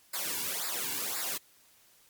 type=noise with flanger; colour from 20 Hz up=white; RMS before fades=-34 dBFS; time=0.13-1.38 s; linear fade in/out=10 ms; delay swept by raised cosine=0.32 to 1.62 ms; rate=1.9 Hz; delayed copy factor=-0.9; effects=white hiss -62 dBFS RMS until 2.09 s + MP3 96 kbps